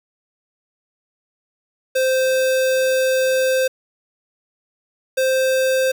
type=tone pair in turn; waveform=square; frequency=521 / 523 Hz; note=C5 / C5; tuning=-7 / -1 cents; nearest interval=unison; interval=6 cents; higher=second; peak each=-16 dBFS; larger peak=neither; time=1.95-3.68 / 5.17-5.92 s; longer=first; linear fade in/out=10 ms; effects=7-bit